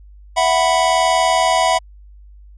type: chord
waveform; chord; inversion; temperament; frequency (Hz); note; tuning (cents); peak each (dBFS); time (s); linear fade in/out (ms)
square; E suspended second; none; equal; 659.3 / 740 / 987.8; E5 / F#5 / B5; 0 / 0 / 0; -18; 0.36-1.79; 20
effects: added 50 Hz sine -39 dBFS peak until 2.57 s + resampled to 22050 Hz